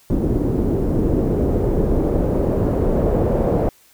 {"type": "noise with low-pass filter sweep", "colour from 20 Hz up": "pink", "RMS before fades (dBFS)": -18, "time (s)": [0.1, 3.69], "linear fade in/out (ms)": 0, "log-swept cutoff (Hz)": [340, 560], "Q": 1.8, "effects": ["white hiss -53 dBFS RMS until 3.93 s"]}